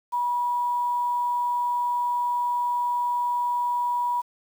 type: tone with quantisation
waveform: sine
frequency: 970 Hz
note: B5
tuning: 31 cents flat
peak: -22 dBFS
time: 0.12-4.22 s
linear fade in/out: 20 ms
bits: 8
effects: none